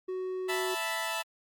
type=tone; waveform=triangle; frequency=371.6 Hz; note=F#4; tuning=7 cents sharp; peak=-30 dBFS; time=0.08-0.75 s; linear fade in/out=10 ms
type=chord; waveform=15% pulse; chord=E suspended fourth; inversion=none; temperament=equal; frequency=659.3 / 880 / 987.8 Hz; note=E5 / A5 / B5; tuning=0 / 0 / 0 cents; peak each=-29 / -29 / -30 dBFS; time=0.48-1.23 s; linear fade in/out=20 ms
effects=Opus 48 kbps